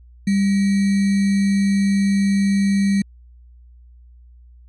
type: tone with sample-and-hold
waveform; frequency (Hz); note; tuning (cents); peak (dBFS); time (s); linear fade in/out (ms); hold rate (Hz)
sine; 197.9; G3; +17; -14; 0.27-3.02; 5; 2100
effects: added 60 Hz sine -43 dBFS peak until 4.68 s + resampled to 24000 Hz